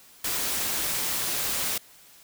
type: noise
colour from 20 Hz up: white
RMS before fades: -28 dBFS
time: 0.24-1.78 s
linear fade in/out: 5 ms
effects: white hiss -53 dBFS RMS until 2.23 s